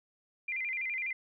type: tone with vibrato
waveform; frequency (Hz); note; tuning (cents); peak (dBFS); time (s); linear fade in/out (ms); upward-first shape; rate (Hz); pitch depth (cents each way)
sine; 2217; C#7; 0; -32; 0.48-1.13; 5; square; 12; 130
effects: none